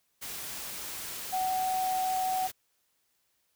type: tone in noise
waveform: sine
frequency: 749 Hz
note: F#5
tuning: 21 cents sharp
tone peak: -27 dBFS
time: 1.32-2.48 s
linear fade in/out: 20 ms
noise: white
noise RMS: -39 dBFS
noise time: 0.21-2.52 s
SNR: +9 dB
effects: white hiss -74 dBFS RMS until 3.55 s